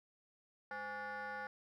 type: tone with frequency modulation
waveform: sine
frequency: 1138 Hz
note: C#6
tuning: 45 cents sharp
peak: -39 dBFS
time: 0.71-1.47 s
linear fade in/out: 2 ms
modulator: 310 Hz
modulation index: 2
effects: tanh soft clip ceiling -40 dBFS + 13-bit